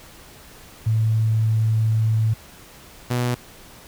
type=tone pair in turn; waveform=sine / sawtooth; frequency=110.6 / 122.67 Hz; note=A2 / B2; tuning=+9 / -11 cents; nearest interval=major second; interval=180 cents; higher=second; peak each=-16 dBFS; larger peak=neither; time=0.86-2.34 / 3.1-3.35 s; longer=first; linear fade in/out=10 ms; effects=pink hiss -45 dBFS RMS until 3.87 s